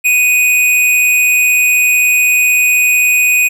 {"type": "tone with amplitude modulation", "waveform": "square", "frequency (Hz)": 2489, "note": "D#7", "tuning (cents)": 0, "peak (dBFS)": -7, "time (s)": [0.04, 3.49], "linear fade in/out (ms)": 20, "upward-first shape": "sine", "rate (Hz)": 249, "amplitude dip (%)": 35, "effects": []}